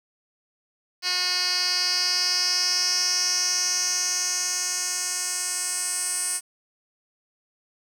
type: tone with band-pass filter sweep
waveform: 10% pulse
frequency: 362.1 Hz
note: F#4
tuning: 37 cents flat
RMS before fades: -25 dBFS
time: 1.02-6.41 s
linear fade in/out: 50 ms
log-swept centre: 4200 to 8600 Hz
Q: 4.5
effects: 8-bit